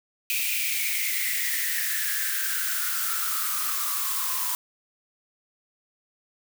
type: noise with high-pass filter sweep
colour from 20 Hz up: blue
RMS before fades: -27 dBFS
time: 0.3-4.55 s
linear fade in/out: 0 ms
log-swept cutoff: 2500 to 1000 Hz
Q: 9
effects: none